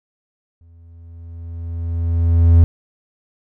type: tone with exponential growth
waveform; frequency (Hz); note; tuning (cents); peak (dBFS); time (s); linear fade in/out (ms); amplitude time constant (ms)
triangle; 84; E2; +33; -3; 0.61-2.64; 0; 440
effects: none